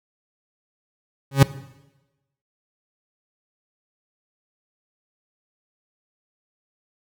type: tone with exponential growth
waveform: 40% pulse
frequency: 137.3 Hz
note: C#3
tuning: 16 cents flat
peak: -5 dBFS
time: 1.31-1.43 s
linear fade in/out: 5 ms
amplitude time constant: 25 ms
effects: noise-tail reverb RT60 1.0 s tail -17 dB re dry